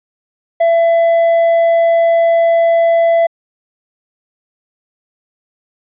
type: tone with hard clipping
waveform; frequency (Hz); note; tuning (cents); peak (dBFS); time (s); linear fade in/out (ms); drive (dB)
sine; 670; E5; +28; -9; 0.6-3.27; 10; 3
effects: resampled to 8000 Hz